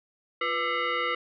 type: tone with frequency modulation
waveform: sine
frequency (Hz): 349.2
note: F4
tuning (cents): 0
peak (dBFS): -25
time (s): 0.41-1.15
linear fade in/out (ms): 5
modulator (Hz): 842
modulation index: 2.8
effects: none